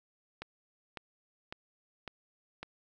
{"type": "click train", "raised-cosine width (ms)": 0.3, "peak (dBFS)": -24, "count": 5, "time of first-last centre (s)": [0.42, 2.63], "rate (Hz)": 1.81, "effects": []}